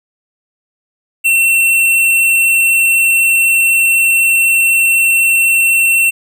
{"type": "tone with hard clipping", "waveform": "sine", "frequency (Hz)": 2708, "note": "E7", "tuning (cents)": 46, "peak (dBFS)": -9, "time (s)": [1.24, 6.11], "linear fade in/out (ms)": 20, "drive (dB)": 17, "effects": []}